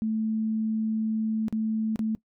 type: tone with dropouts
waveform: sine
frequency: 219.5 Hz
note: A3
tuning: 4 cents flat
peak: -24 dBFS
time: 0.02-2.15 s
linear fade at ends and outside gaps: 0 ms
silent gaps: 1.483-1.526 / 1.959-1.992 s
effects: noise-tail reverb RT60 0.1 s tail -20 dB re dry